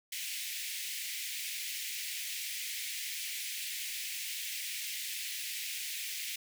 pink high-pass noise, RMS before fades -39 dBFS, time 0.12-6.36 s, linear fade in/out 5 ms, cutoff 2000 Hz, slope 48 dB/octave, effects none

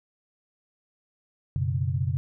sine chord, F# suspended fourth, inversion none, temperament equal, 92.5 / 123.47 / 138.59 Hz, F#2 / B2 / C#3, 0 / 0 / 0 cents, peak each -28 dBFS, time 1.56-2.17 s, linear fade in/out 0 ms, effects none

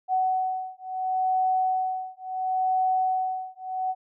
sine beating tone pair, 748 / 748.72 Hz, F#5 / F#5, +19 / +20 cents, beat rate 0.72 Hz, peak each -26 dBFS, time 0.08-3.95 s, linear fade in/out 50 ms, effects none

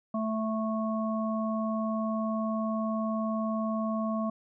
harmonic tone, 220 Hz, A3, in tune, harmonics 1 / 3 / 5, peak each -29 / -34 / -36 dBFS, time 0.14-4.3 s, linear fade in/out 5 ms, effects none

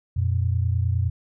sine tone pair together, 88.92 / 118.7 Hz, F2 / A#2, +32 / +32 cents, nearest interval perfect fourth, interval 500 cents, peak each -21 / -24 dBFS, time 0.16-1.1 s, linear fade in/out 10 ms, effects none

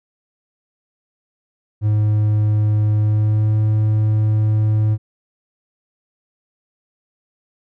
triangle tone with pitch glide, 106.1 to 107.58 Hz, G#2 to A2, +38 to -39 cents, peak -11 dBFS, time 1.81-4.98 s, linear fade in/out 50 ms, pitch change +23 cents, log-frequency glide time 2.98-3.55 s, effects none

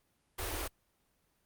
pink band-stop noise, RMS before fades -37 dBFS, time 0.38-0.68 s, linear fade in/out 10 ms, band 100 to 280 Hz, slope 96 dB/octave, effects pink hiss -75 dBFS RMS until 1.45 s + Opus 32 kbps

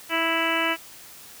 harmonic tone with a mistuned harmonic, 329.6 Hz, E4, in tune, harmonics 1 / 2 / 3 / 4 / 5 / 6 / 7 / 8 / 9, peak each -30 / -30 / -30 / -30 / -30 / -30 / -30 / -30 / -30 dBFS, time 0.09-0.77 s, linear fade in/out 50 ms, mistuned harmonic 1, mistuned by -16 cents, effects white hiss -45 dBFS RMS until 1.4 s

